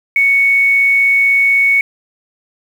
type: tone with quantisation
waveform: sine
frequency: 2221 Hz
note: C#7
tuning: 3 cents sharp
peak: -8 dBFS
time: 0.16-1.81 s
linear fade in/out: 2 ms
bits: 6
effects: none